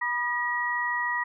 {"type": "tone cluster", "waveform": "sine", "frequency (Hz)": [976, 1217, 1909], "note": ["B5", "D#6", "A#6"], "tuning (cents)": [-21, -39, 41], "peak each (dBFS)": [-30, -35, -27], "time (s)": [0.01, 1.24], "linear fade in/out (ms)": 10, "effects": []}